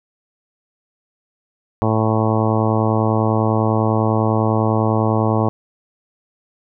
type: harmonic tone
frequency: 110 Hz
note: A2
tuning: in tune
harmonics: 1 / 2 / 3 / 4 / 5 / 6 / 7 / 8 / 9 / 10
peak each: -18 / -21 / -23 / -24 / -25 / -26 / -26 / -27 / -28 / -28 dBFS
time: 1.82-5.49 s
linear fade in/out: 0 ms
effects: none